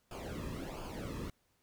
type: noise with flanger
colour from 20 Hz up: brown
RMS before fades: -42 dBFS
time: 0.11-1.3 s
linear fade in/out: 2 ms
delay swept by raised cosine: 0.51 to 1.38 ms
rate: 1.4 Hz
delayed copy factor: -0.75
effects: pink hiss -75 dBFS RMS until 1.62 s

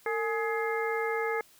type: harmonic tone with a mistuned harmonic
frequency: 421 Hz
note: G#4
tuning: 24 cents sharp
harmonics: 1 / 2 / 3 / 4 / 5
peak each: -30 / -35 / -37 / -37 / -36 dBFS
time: 0.06-1.41 s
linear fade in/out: 2 ms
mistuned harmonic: 1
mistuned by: +130 cents
effects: white hiss -59 dBFS RMS until 1.59 s

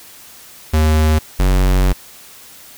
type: tone pair in turn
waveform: square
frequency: 77.78 / 46.55 Hz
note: D#2 / F#1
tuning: 0 / +11 cents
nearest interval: major sixth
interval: 889 cents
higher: first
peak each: -11 dBFS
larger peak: neither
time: 0.73-1.19 / 1.39-1.93 s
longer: second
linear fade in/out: 10 ms
effects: white hiss -40 dBFS RMS until 2.77 s

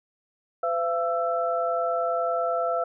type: tone cluster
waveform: sine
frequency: 508 / 678 / 1329 Hz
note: B4 / E5 / E6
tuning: +49 / +49 / +14 cents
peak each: -29 / -25 / -29 dBFS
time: 0.63-2.84 s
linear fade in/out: 5 ms
effects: none

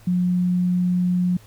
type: tone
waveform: sine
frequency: 179.4 Hz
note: F3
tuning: 47 cents sharp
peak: -17 dBFS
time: 0.07-1.37 s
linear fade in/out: 5 ms
effects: added 108 Hz sine -48 dBFS peak until 1.46 s + pink hiss -52 dBFS RMS until 1.46 s

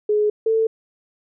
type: tone pair in turn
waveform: sine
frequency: 420.7 / 445.7 Hz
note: G#4 / A4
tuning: +22 / +22 cents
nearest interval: minor second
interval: 100 cents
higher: second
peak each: -15 dBFS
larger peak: neither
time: 0.09-0.3 / 0.46-0.67 s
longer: neither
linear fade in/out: 5 ms
effects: none

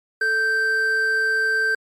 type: tone pair together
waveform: triangle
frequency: 440 / 1563.8 Hz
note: A4 / G6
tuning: 0 / -5 cents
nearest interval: octave + minor seventh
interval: 2195 cents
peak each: -27 / -16 dBFS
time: 0.21-1.75 s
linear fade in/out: 5 ms
effects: MP3 64 kbps

